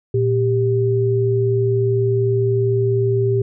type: tone pair together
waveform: sine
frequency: 116.54 / 393.8 Hz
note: A#2 / G4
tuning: 0 / +8 cents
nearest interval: octave + major sixth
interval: 2108 cents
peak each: -17 dBFS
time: 0.14-3.42 s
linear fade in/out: 5 ms
effects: none